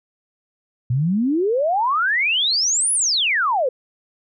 sine exponential two-way sweep, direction up then down, 116.54 to 10520 to 478.6 Hz, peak -16 dBFS, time 0.9-3.69 s, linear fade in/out 5 ms, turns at 2.93 s, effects none

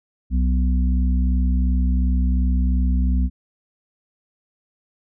harmonic tone, 62.8 Hz, B1, 30 cents sharp, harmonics 1 / 3 / 4, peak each -16 / -26 / -28 dBFS, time 0.3-3.3 s, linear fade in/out 50 ms, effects none

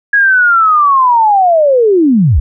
sine linear sweep, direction down, 1670 to 52.2 Hz, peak -5 dBFS, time 0.13-2.4 s, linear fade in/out 5 ms, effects none

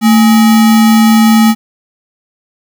sine tone with sample-and-hold, 222.4 Hz, A3, 19 cents sharp, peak -3 dBFS, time 0.01-1.55 s, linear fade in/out 50 ms, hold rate 1050 Hz, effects none

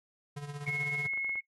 square tone with tremolo, 144.6 Hz, D3, 27 cents flat, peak -36 dBFS, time 0.36-1.07 s, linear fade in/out 10 ms, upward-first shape triangle, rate 16 Hz, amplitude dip 70%
sine tone, 2175 Hz, C#7, 33 cents flat, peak -31 dBFS, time 0.66-1.41 s, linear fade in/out 20 ms
clicks, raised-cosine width 0.5 ms, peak -35 dBFS, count 8, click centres 0.832 / 0.948 / 1.058 / 1.136 / 1.175 / 1.246 / 1.294 / 1.356 s
effects noise-tail reverb RT60 0.1 s tail -18 dB re dry + AAC 32 kbps

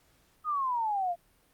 sine exponential sweep, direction down, 1264 to 675 Hz, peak -27 dBFS, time 0.44-1.16 s, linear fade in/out 50 ms, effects pink hiss -66 dBFS RMS until 1.53 s + Opus 48 kbps

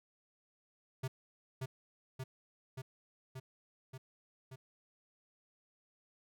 square tone with echo, 130.81 Hz, C3, in tune, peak -36 dBFS, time 1.03-1.08 s, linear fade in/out 10 ms, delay 580 ms, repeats 6, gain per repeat -2 dB, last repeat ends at 4.56 s, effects none

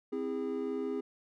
triangle chord, C augmented, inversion none, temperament just, 261.6 / 327 / 408.8 Hz, C4 / E4 / G#4, 0 / -14 / -27 cents, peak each -35 / -38 / -33 dBFS, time 0.12-1.01 s, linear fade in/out 10 ms, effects none

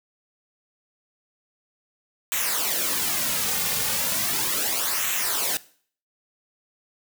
white noise with flanger, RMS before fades -25 dBFS, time 2.32-5.57 s, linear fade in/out 0 ms, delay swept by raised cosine 0.2 to 3.1 ms, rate 0.36 Hz, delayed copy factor -0.7, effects noise-tail reverb RT60 0.5 s tail -19 dB re dry

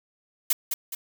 blue noise with echo, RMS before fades -21 dBFS, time 0.5-0.53 s, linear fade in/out 5 ms, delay 210 ms, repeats 2, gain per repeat -6 dB, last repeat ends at 0.95 s, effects none

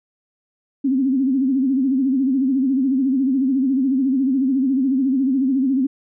sine tone with vibrato, 265.3 Hz, C4, 24 cents sharp, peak -15 dBFS, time 0.84-5.87 s, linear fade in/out 10 ms, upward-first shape sine, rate 14 Hz, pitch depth 100 cents each way, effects none

